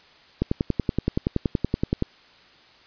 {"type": "click train", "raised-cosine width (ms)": 3, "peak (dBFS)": -8, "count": 18, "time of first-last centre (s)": [0.42, 2.024], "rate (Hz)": 10.6, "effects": ["white hiss -53 dBFS RMS until 2.86 s", "resampled to 11025 Hz"]}